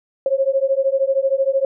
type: beating tone pair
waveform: sine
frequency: 534 / 547 Hz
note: C5 / C#5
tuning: +35 / -23 cents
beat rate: 13 Hz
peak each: -18 dBFS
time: 0.26-1.65 s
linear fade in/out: 2 ms
effects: none